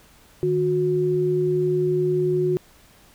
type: tone pair together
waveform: sine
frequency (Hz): 153.01 / 364.4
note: D#3 / F#4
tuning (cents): -29 / -26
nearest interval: octave + minor third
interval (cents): 1503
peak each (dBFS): -25 / -19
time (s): 0.43-2.57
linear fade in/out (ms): 0
effects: pink hiss -53 dBFS RMS until 3.14 s